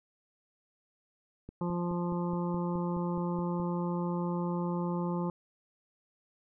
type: click train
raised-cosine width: 3 ms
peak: -30 dBFS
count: 11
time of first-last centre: 1.49-3.6 s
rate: 4.74 Hz
type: harmonic tone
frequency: 174.61 Hz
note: F3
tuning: in tune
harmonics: 1 / 2 / 3 / 5 / 6 / 7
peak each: -31 / -37 / -41 / -41 / -43 / -49 dBFS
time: 1.61-5.3 s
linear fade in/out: 2 ms
effects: none